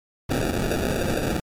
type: noise with sample-and-hold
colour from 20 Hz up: blue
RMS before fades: -24 dBFS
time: 0.29-1.4 s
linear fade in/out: 5 ms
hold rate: 1050 Hz
effects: MP3 64 kbps